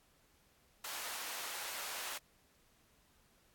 pink high-pass noise, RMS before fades -43 dBFS, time 0.84-2.18 s, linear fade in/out 5 ms, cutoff 880 Hz, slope 12 dB/octave, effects pink hiss -70 dBFS RMS until 3.54 s + AAC 64 kbps

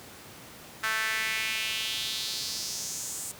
sawtooth tone with high-pass filter sweep, 220 Hz, A3, in tune, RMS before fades -32 dBFS, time 0.83-3.32 s, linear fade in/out 10 ms, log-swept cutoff 1500 to 8300 Hz, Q 2.9, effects pink hiss -47 dBFS RMS until 3.39 s + high-pass 100 Hz 12 dB/octave

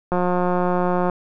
click train, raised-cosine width 1 ms, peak -8 dBFS, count 176, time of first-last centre 0.12-1.098 s, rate 179 Hz, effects none

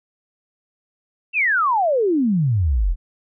sine exponential sweep, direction down, 2755 to 36.71 Hz, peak -15 dBFS, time 1.33-2.96 s, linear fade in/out 50 ms, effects none

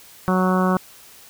harmonic tone, 185 Hz, F#3, in tune, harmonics 1 / 2 / 3 / 4 / 5 / 6 / 7 / 8, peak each -18 / -25 / -26 / -28 / -29 / -25 / -28 / -31 dBFS, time 0.28-0.77 s, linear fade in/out 0 ms, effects white hiss -46 dBFS RMS until 1.29 s

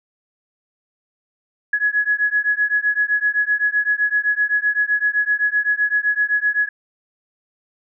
sine beating tone pair, 1679 / 1686.8 Hz, G#6 / G#6, +18 / +26 cents, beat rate 7.8 Hz, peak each -19 dBFS, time 1.73-6.69 s, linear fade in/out 5 ms, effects none

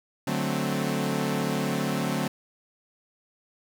sawtooth chord, D dominant seventh, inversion none, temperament equal, 146.83 / 185 / 220 / 261.6 Hz, D3 / F#3 / A3 / C4, 0 / 0 / 0 / 0 cents, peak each -27 dBFS, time 0.27-2.28 s, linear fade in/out 5 ms, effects none

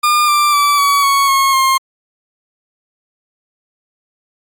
40% pulse tone with pitch steps, 1207 / 1182.2 / 1157.8 / 1134 / 1110.7 / 1087.8 / 1065.4 Hz, D6 / D6 / D6 / C#6 / C#6 / C#6 / C6, +47 / +11 / -25 / +39 / +3 / -33 / +31 cents, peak -9 dBFS, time 0.03-1.78 s, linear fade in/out 10 ms, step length 250 ms, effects AAC 64 kbps

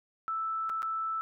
sine tone with dropouts, 1318.5 Hz, E6, in tune, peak -30 dBFS, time 0.28-1.21 s, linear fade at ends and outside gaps 0 ms, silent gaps 0.694-0.699 / 0.821-0.829 s, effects none

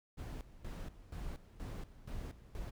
brown noise with tremolo, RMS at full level -43 dBFS, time 0.17-2.71 s, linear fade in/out 20 ms, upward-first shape square, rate 2.1 Hz, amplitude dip 80%, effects none

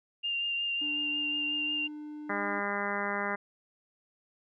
sine tone with vibrato, 2794 Hz, F7, in tune, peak -29 dBFS, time 0.23-1.88 s, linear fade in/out 20 ms, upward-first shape triangle, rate 5.5 Hz, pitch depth 19 cents each way
triangle tone with pitch glide, 296.3 to 300.1 Hz, D4 to D4, +15 to +38 cents, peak -37 dBFS, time 0.81-2.6 s, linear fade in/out 10 ms, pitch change +23 cents, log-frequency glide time 1.45-1.66 s
harmonic tone, 202.2 Hz, G#3, 46 cents flat, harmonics 1 / 2 / 3 / 4 / 5 / 6 / 7 / 8 / 9 / 10, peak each -39 / -39 / -39 / -39 / -39 / -39 / -39 / -39 / -39 / -39 dBFS, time 2.29-3.36 s, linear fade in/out 10 ms
effects none

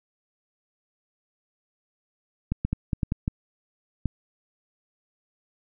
clicks, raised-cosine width 5 ms, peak -12 dBFS, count 8, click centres 2.52 / 2.65 / 2.73 / 2.932 / 3.032 / 3.121 / 3.279 / 4.057 s, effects none

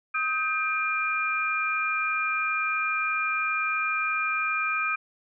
sine tone cluster, 1264 / 1567 / 2399 Hz, D#6 / G6 / D7, +27 / -1 / +36 cents, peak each -28 / -32 / -27 dBFS, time 0.14-4.96 s, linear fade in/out 10 ms, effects none

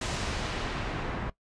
pink noise with low-pass filter sweep, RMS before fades -33 dBFS, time 0.01-1.3 s, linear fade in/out 5 ms, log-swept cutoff 8200 to 1600 Hz, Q 0.77, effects noise-tail reverb RT60 0.1 s tail -18 dB re dry + resampled to 22050 Hz

